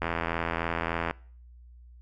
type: click train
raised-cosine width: 0.5 ms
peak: -13 dBFS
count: 92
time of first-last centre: 0.02-1.11 s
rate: 83.5 Hz
effects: noise-tail reverb RT60 0.5 s tail -24 dB re dry + added 60 Hz sine -48 dBFS peak until 2.01 s